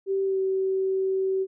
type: tone with pitch glide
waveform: sine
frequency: 388.4 to 381.9 Hz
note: G4 to G4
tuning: -16 to -45 cents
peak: -22 dBFS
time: 0.06-1.47 s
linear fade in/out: 50 ms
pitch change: -29 cents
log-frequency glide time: 0.24-0.39 s
effects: none